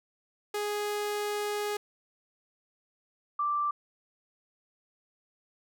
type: tone pair in turn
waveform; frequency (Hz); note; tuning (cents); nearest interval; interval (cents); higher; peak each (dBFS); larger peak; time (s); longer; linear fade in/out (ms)
sawtooth / sine; 415.3 / 1174.6; G#4 / D6; 0 / 0; octave + tritone; 1800; second; -26; neither; 0.54-1.77 / 3.39-3.71; first; 5
effects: none